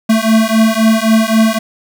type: beating tone pair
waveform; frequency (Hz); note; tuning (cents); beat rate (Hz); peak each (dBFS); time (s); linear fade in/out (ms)
square; 220 / 223.8; A3 / A3; 0 / +30; 3.8; -12; 0.09-1.59; 10
effects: 7-bit